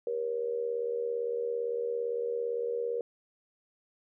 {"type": "tone with amplitude modulation", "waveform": "sine", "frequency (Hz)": 474.2, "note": "A#4", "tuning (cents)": 30, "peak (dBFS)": -26, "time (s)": [0.07, 3.01], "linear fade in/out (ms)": 2, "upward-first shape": "sine", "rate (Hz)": 77.7, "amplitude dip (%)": 75, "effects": []}